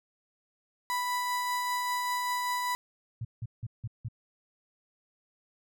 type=tone with tremolo; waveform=35% pulse; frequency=987.8 Hz; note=B5; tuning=in tune; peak=-26 dBFS; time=0.9-2.75 s; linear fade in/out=0 ms; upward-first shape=triangle; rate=5.1 Hz; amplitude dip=25%
type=tone bursts; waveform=sine; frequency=114.8 Hz; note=A#2; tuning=26 cents flat; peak=-32 dBFS; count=5; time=3.21-4.085 s; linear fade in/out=5 ms; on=39 ms; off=170 ms
effects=none

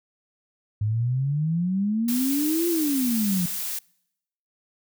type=exponential two-way sweep; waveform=sine; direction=up then down; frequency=102.9 to 349.2 to 172.1 Hz; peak=-21 dBFS; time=0.81-3.46 s; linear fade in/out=5 ms; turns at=2.68 s
type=noise; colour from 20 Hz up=blue; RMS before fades=-30 dBFS; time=2.08-3.79 s; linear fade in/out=5 ms
effects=noise-tail reverb RT60 0.8 s tail -26 dB re dry

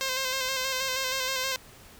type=tone with vibrato; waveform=5% pulse; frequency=523.3 Hz; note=C5; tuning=in tune; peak=-16 dBFS; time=0.01-1.56 s; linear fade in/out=0 ms; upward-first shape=square; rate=6.3 Hz; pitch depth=29 cents each way; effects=pink hiss -51 dBFS RMS until 1.99 s

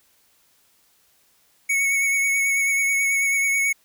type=tone with vibrato; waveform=square; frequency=2217 Hz; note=C#7; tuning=in tune; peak=-19 dBFS; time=1.69-3.73 s; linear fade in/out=10 ms; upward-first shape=triangle; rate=9.2 Hz; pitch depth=25 cents each way; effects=white hiss -61 dBFS RMS until 3.84 s

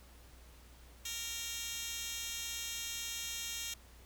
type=tone with high-pass filter; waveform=10% pulse; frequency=463.5 Hz; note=A#4; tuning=10 cents flat; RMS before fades=-41 dBFS; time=1.05-3.74 s; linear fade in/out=5 ms; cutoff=4200 Hz; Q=2.1; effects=added 60 Hz sine -56 dBFS peak until 4.05 s + pink hiss -61 dBFS RMS until 4.05 s

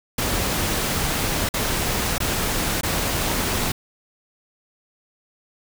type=noise with dropouts; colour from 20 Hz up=pink; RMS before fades=-23 dBFS; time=0.18-3.72 s; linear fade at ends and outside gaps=5 ms; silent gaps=1.49-1.539 / 2.182-2.202 / 2.811-2.832 s; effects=none

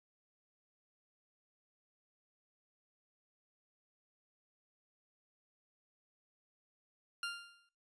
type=tone with exponential decay; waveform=20% pulse; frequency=1396.9 Hz; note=F6; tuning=in tune; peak=-30 dBFS; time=7.23-7.69 s; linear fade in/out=2 ms; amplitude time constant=100 ms; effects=noise-tail reverb RT60 0.3 s tail -20 dB re dry + resampled to 22050 Hz

